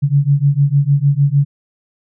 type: beating tone pair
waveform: sine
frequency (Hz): 138.59 / 145.19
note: C#3 / D3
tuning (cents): 0 / -19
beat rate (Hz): 6.6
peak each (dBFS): -13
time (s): 0.02-1.45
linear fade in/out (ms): 20
effects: none